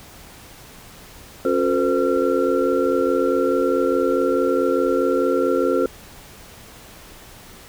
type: tone cluster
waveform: sine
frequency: 272.9 / 360 / 448.3 / 513 / 1365 Hz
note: C#4 / F#4 / A4 / C5 / F6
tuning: -27 / -47 / +32 / -34 / -40 cents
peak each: -23 / -22 / -22 / -21 / -28 dBFS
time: 1.45-5.86 s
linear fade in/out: 2 ms
effects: pink hiss -43 dBFS RMS until 7.68 s